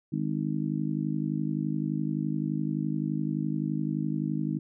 harmonic tone, 51.7 Hz, G#1, 7 cents flat, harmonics 3 / 4 / 5 / 6, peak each -31 / -32 / -33 / -34 dBFS, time 0.12-4.59 s, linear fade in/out 10 ms, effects none

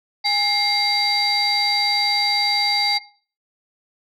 sine tone cluster, 820 / 2124 / 3908 / 4662 Hz, G#5 / C7 / B7 / D8, -22 / +25 / -19 / -14 cents, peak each -22 / -22 / -26 / -18 dBFS, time 0.24-2.99 s, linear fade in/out 20 ms, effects noise-tail reverb RT60 0.4 s tail -17 dB re dry + tanh soft clip ceiling -11 dBFS

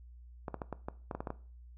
clicks, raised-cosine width 1 ms, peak -23 dBFS, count 10, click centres 0.482 / 0.543 / 0.618 / 0.727 / 0.885 / 1.112 / 1.15 / 1.205 / 1.272 / 1.304 s, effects noise-tail reverb RT60 0.4 s tail -18 dB re dry + added 60 Hz sine -50 dBFS peak until 1.77 s

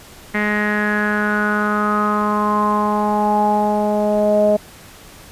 sawtooth tone with low-pass filter sweep, 209.4 Hz, G#3, 15 cents sharp, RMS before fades -17 dBFS, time 0.34-4.57 s, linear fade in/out 10 ms, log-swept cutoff 2000 to 610 Hz, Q 7.9, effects pink hiss -41 dBFS RMS until 5.31 s + resampled to 32000 Hz

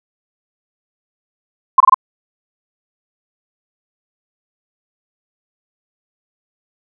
sine tone bursts, 1046.5 Hz, C6, in tune, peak -3 dBFS, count 4, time 1.78-1.944 s, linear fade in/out 5 ms, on 23 ms, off 24 ms, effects none

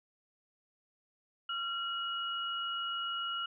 sine tone pair together, 1373.4 / 2900 Hz, F6 / F#7, -29 / -35 cents, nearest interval octave + minor second, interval 1294 cents, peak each -36 / -37 dBFS, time 1.49-3.46 s, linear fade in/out 5 ms, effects none

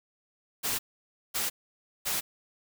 white noise bursts, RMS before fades -30 dBFS, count 3, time 0.63-2.21 s, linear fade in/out 20 ms, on 160 ms, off 550 ms, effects none

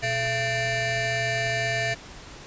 25% pulse ring-modulated tone, 554 Hz, C#5, 1 cent flat, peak -17 dBFS, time 0.02-1.95 s, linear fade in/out 20 ms, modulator 1230 Hz, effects pink hiss -43 dBFS RMS until 2.46 s + resampled to 16000 Hz

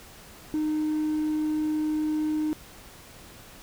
triangle tone, 307.2 Hz, D#4, 22 cents flat, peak -21 dBFS, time 0.54-2.53 s, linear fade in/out 0 ms, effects tanh soft clip ceiling -19 dBFS + pink hiss -48 dBFS RMS until 3.62 s

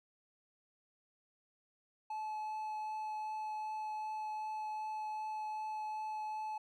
triangle tone with vibrato, 861 Hz, A5, 38 cents flat, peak -36 dBFS, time 2.1-6.58 s, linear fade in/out 5 ms, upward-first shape triangle, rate 2.6 Hz, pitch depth 9 cents each way, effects none

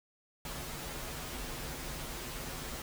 pink noise with comb filter, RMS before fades -41 dBFS, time 0.45-2.82 s, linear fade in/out 2 ms, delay 10 ms, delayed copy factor -0.65, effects none

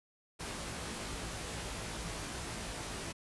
pink noise with comb filter, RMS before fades -41 dBFS, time 0.39-3.13 s, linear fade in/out 20 ms, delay 18 ms, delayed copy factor +0.75, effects resampled to 24000 Hz

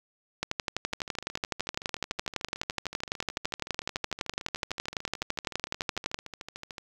two click trains, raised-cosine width 0.2 ms, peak -11 / -22 dBFS, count 69 / 80, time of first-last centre 0.43-6.144 / 0.93-6.782 s, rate 11.9 / 13.5 Hz, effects 8-bit

